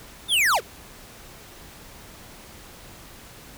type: linear sweep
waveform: square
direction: down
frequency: 3695 to 315.3 Hz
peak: -18 dBFS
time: 0.28-0.61 s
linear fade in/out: 50 ms
effects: pink hiss -45 dBFS RMS until 3.57 s